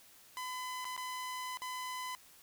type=tone with dropouts; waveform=sawtooth; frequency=1010 Hz; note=B5; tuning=39 cents sharp; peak=-35 dBFS; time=0.37-2.15 s; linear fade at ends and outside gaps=0 ms; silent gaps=0.845-0.852 / 0.965-0.977 / 1.572-1.619 s; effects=white hiss -60 dBFS RMS until 2.42 s